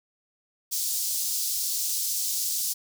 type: high-pass noise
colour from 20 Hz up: pink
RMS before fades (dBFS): -28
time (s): 0.71-2.74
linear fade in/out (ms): 20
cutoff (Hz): 4900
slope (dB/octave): 24
effects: none